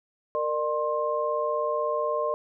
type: tone cluster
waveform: sine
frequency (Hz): 463.8 / 600 / 1059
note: A#4 / D5 / C6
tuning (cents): -9 / +37 / +21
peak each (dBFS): -30 / -27 / -29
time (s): 0.35-2.34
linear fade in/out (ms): 0
effects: none